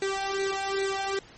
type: tone with flanger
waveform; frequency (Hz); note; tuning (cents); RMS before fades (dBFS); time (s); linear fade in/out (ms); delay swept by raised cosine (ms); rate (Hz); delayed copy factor
sawtooth; 390.5; G4; -7; -29; 0.02-1.19; 2; 0.48 to 1.21; 2.5; +0.9
effects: pink hiss -51 dBFS RMS until 1.37 s + MP3 32 kbps